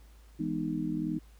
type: chord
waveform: sine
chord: E major seventh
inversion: none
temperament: just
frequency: 164.81 / 206 / 247.2 / 309 Hz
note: E3 / G#3 / B3 / D#4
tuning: 0 / -14 / +2 / -12 cents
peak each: -36 / -37 / -36 / -33 dBFS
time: 0.39-1.19 s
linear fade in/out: 10 ms
effects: added 54 Hz sine -52 dBFS peak until 1.39 s + pink hiss -64 dBFS RMS until 1.39 s